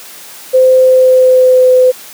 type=tone with pitch glide; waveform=sine; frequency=516 to 508.3 Hz; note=C5 to B4; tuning=-24 to +50 cents; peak=-3 dBFS; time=0.53-1.92 s; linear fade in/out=20 ms; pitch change=-26 cents; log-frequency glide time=0.81-1.73 s; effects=white hiss -32 dBFS RMS until 2.13 s + high-pass 200 Hz 12 dB/octave